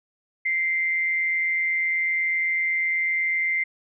sine tone with amplitude modulation, 2087 Hz, C7, 5 cents flat, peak -19 dBFS, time 0.45-3.64 s, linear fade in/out 10 ms, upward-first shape sine, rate 168 Hz, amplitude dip 40%, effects none

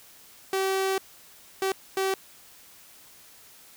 sawtooth tone bursts at uneven times, 384.1 Hz, G4, 35 cents flat, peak -20 dBFS, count 3, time 0.53-0.98 / 1.62-1.72 / 1.97-2.14 s, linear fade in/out 2 ms, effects white hiss -52 dBFS RMS until 3.76 s

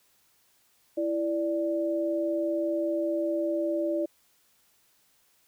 sine tone pair together, 332.3 / 587.3 Hz, E4 / D5, +14 / 0 cents, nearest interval minor seventh, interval 986 cents, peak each -28 dBFS, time 0.97-4.06 s, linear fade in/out 10 ms, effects white hiss -66 dBFS RMS until 5.47 s

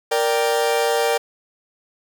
40% pulse chord, G minor, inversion first, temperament equal, 466.2 / 587.3 / 784 Hz, Bb4 / D5 / G5, 0 / 0 / 0 cents, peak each -19 / -22 / -22 dBFS, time 0.11-1.18 s, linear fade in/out 10 ms, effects none

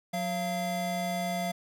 square tone pair together, 181.9 / 687.3 Hz, F#3 / F5, -29 / -28 cents, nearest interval octave + major seventh, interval 2301 cents, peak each -34 / -32 dBFS, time 0.13-1.52 s, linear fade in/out 10 ms, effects none

